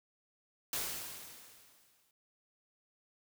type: noise with exponential decay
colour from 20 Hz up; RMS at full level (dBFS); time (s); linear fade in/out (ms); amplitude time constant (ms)
white; -35; 0.73-2.11; 2; 300
effects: none